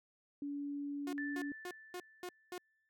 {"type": "tone", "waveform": "sine", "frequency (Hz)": 285.7, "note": "D4", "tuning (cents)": -48, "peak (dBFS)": -38, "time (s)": [0.42, 1.52], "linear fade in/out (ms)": 2}
{"type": "tone bursts", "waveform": "sawtooth", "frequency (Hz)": 359.6, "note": "F#4", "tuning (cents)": -49, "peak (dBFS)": -38, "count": 6, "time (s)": [1.07, 2.58], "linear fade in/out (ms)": 2, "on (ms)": 60, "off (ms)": 230}
{"type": "tone with exponential decay", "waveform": "sine", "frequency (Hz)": 1760, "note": "A6", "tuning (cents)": 0, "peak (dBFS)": -39, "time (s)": [1.18, 2.89], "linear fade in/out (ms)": 0, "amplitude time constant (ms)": 370}
{"effects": []}